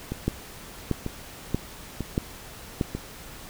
two click trains, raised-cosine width 3 ms, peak -10 / -16 dBFS, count 5 / 4, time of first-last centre 0.28-2.812 / 0.12-2.95 s, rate 1.58 / 1.06 Hz, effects pink hiss -43 dBFS RMS until 3.49 s

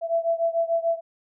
sine beating tone pair, 665 / 671.8 Hz, E5 / E5, +15 / +33 cents, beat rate 6.8 Hz, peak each -23 / -25 dBFS, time 0.01-1.01 s, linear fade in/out 50 ms, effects none

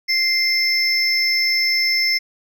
triangle tone pair together, 2093 / 5282 Hz, C7 / E8, 0 / +3 cents, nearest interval octave + major third, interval 1603 cents, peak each -17 dBFS, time 0.08-2.19 s, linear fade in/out 20 ms, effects none

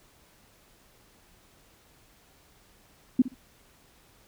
sine tone with echo, 254.5 Hz, C4, 48 cents flat, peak -15 dBFS, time 3.19-3.22 s, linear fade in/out 5 ms, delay 62 ms, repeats 2, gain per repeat -15 dB, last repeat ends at 3.344 s, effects pink hiss -60 dBFS RMS until 4.27 s

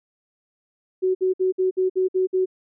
sine tone bursts, 373.1 Hz, F#4, 14 cents sharp, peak -17 dBFS, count 8, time 1.02-2.459 s, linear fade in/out 20 ms, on 130 ms, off 57 ms, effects none

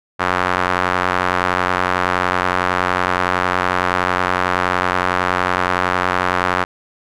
sawtooth tone with band-pass filter, 90.8 Hz, F#2, 32 cents flat, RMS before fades -18 dBFS, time 0.19-6.65 s, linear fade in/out 20 ms, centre 1300 Hz, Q 1.6, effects none

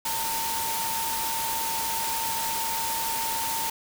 sine tone in noise, 907 Hz, A#5, 48 cents flat, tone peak -30 dBFS, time 0.05-3.7 s, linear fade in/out 5 ms, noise white, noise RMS -30 dBFS, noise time 0.05-3.7 s, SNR -3 dB, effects none

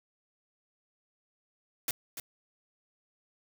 white noise with echo, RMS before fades -31 dBFS, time 1.88-1.91 s, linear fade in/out 2 ms, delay 290 ms, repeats 1, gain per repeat -9 dB, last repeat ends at 2.2 s, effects none

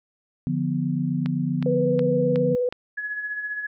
sine chord, B diminished, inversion first, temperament equal, 146.83 / 174.61 / 246.9 Hz, D3 / F3 / B3, 0 / 0 / 0 cents, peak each -26 dBFS, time 0.47-2.55 s, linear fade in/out 0 ms
click train, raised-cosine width 0.3 ms, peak -18 dBFS, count 5, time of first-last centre 1.26-2.725 s, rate 2.73 Hz
sine tone with vibrato, 493.9 Hz, B4, in tune, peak -20 dBFS, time 1.66-2.69 s, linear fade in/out 2 ms, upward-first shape triangle, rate 19 Hz, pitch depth 30 cents each way
sine tone with tremolo, 1690 Hz, G#6, 30 cents sharp, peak -25 dBFS, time 2.97-3.67 s, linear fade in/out 10 ms, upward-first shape sine, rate 15 Hz, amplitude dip 50%
effects none

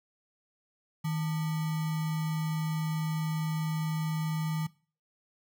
sine tone with sample-and-hold, 157.7 Hz, D#3, 24 cents sharp, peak -28 dBFS, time 1.04-4.67 s, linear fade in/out 10 ms, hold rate 1050 Hz, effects noise-tail reverb RT60 0.4 s tail -21 dB re dry

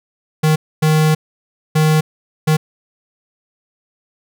square tone bursts at uneven times, 155.56 Hz, D#3, in tune, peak -11 dBFS, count 4, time 0.43-0.56 / 0.82-1.15 / 1.75-2.01 / 2.47-2.57 s, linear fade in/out 10 ms, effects none

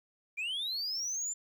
sine linear sweep, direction up, 2325 to 7260 Hz, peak -30 dBFS, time 0.37-1.34 s, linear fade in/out 20 ms, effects tanh soft clip ceiling -32 dBFS + 11-bit

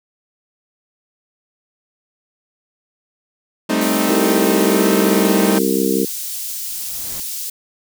sawtooth chord, A half-diminished seventh, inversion third, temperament equal with one note detuned, 196 / 218.2 / 261.6 / 311.1 Hz, G3 / A3 / C4 / Eb4, 0 / -14 / 0 / 0 cents, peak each -19 / -16 / -17 / -16 dBFS, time 3.69-5.59 s, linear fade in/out 10 ms
white high-pass noise, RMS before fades -26 dBFS, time 3.81-7.5 s, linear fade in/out 5 ms, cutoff 4800 Hz, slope 12 dB/octave
harmonic tone, 65.41 Hz, C2, in tune, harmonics 3 / 4 / 5 / 6 / 7, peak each -21 / -21 / -21 / -21 / -21 dBFS, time 4.09-6.05 s, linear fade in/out 5 ms
pink noise with exponential growth, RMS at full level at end -35 dBFS, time 6.14-7.2 s, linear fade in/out 0 ms, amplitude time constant 230 ms
effects none

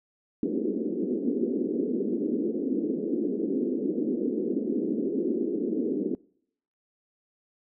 pink band-pass noise, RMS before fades -28 dBFS, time 0.43-6.15 s, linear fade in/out 2 ms, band 220 to 430 Hz, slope 48 dB/octave, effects noise-tail reverb RT60 0.7 s tail -25 dB re dry

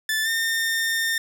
sawtooth tone with pitch glide, 1753 to 1816.9 Hz, A6 to A#6, -7 to -45 cents, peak -18 dBFS, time 0.09-1.18 s, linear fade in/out 2 ms, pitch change +62 cents, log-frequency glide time 0.23-0.29 s, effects none

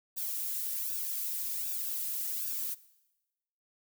violet noise with flanger, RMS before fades -35 dBFS, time 0.16-2.75 s, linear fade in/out 20 ms, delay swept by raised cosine 0.95 to 2.65 ms, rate 1.3 Hz, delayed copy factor -0.9, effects noise-tail reverb RT60 1.0 s tail -19 dB re dry

